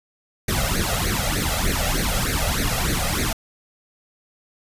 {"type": "noise with flanger", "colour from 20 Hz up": "pink", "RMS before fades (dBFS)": -22, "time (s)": [0.48, 3.33], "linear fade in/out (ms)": 5, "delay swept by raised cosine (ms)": [0.47, 1.57], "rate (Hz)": 3.3, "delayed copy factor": 0.85, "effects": ["resampled to 32000 Hz"]}